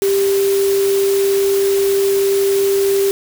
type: tone in noise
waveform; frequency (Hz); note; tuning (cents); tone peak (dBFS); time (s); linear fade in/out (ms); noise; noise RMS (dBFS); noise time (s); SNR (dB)
sine; 394.2; G4; +10; -12; 0.02-3.11; 0; white; -26; 0.02-3.11; +11
effects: none